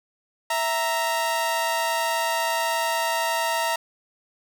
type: tone pair together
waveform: sawtooth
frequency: 659.3 / 930.7 Hz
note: E5 / A#5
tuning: 0 / -3 cents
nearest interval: tritone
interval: 597 cents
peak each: -23 / -20 dBFS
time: 0.5-3.76 s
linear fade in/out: 5 ms
effects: none